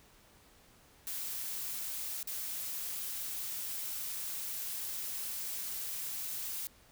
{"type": "noise with dropouts", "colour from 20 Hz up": "blue", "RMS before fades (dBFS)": -39, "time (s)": [1.07, 6.67], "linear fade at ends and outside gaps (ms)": 0, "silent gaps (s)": [2.229, 2.273], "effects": ["pink hiss -62 dBFS RMS until 6.91 s"]}